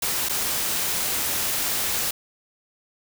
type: noise with dropouts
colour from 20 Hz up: white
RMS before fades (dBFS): -25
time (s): 0.02-2.11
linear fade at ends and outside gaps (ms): 5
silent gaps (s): 0.288-0.294
effects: none